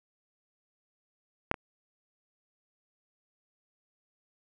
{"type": "clicks", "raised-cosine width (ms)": 0.5, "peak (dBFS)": [-8, -22], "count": 2, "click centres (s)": [1.514, 1.542], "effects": []}